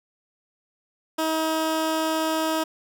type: tone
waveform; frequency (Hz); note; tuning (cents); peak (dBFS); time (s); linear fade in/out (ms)
15% pulse; 318.3; D#4; +39; -16; 1.18-2.64; 10
effects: none